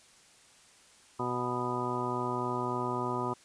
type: harmonic tone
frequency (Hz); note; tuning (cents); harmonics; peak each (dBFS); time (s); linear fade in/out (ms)
123.47; B2; 0; 1 / 2 / 3 / 4 / 5 / 6 / 7 / 8 / 10; -39 / -38 / -36 / -44 / -43 / -42 / -43 / -35 / -38; 1.19-3.34; 10
effects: white hiss -59 dBFS RMS until 3.44 s + resampled to 22050 Hz